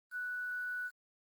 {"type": "tone with quantisation", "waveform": "sine", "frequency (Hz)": 1480, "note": "F#6", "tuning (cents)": 0, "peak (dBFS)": -36, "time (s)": [0.11, 0.91], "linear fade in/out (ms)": 50, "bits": 10, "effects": ["Opus 24 kbps"]}